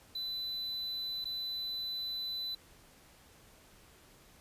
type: tone with dropouts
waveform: triangle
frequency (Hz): 4000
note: B7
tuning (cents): +21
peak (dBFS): -34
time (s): 0.15-2.55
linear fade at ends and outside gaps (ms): 5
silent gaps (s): 1.244-1.253
effects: pink hiss -60 dBFS RMS until 4.4 s + resampled to 32000 Hz